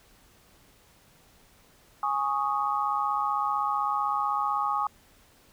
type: chord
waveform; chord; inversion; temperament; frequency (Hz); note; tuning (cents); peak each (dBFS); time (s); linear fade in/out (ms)
sine; Ab suspended fourth; none; equal; 830.6 / 1108.7 / 1244.5; Ab5 / Db6 / Eb6; 0 / 0 / 0; -29; 2.03-4.87; 2
effects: pink hiss -59 dBFS RMS until 5.52 s